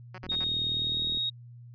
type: tone bursts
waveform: 5% pulse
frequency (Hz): 185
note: F#3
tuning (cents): 0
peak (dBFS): -30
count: 4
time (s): 0.14-0.443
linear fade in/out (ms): 5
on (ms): 42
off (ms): 45
type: click train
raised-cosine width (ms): 3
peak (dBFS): -29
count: 38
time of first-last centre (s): 0.24-1.172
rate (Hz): 39.7
type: tone with pitch glide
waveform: sine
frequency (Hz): 3729 to 3761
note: A#7 to A#7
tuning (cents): 0 to +15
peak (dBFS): -27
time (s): 0.29-1.3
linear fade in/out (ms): 10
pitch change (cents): +15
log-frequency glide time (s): 0.68-1.02
effects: added 120 Hz sine -45 dBFS peak until 1.74 s + resampled to 11025 Hz